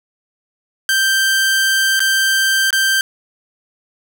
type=tone with dropouts; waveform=sawtooth; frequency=1568 Hz; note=G6; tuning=in tune; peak=-9 dBFS; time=0.89-3.01 s; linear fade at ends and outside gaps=1 ms; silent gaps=1.994-2.003 / 2.706-2.728 s; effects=none